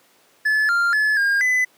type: tone with pitch steps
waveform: triangle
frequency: 1726 / 1394 / 1719 / 1616 / 2007 Hz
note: A6 / F6 / A6 / G#6 / B6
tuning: -34 / -4 / -41 / -48 / +27 cents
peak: -14 dBFS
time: 0.45-1.65 s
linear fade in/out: 10 ms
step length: 240 ms
effects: pink hiss -56 dBFS RMS until 1.77 s + high-pass 300 Hz 12 dB/octave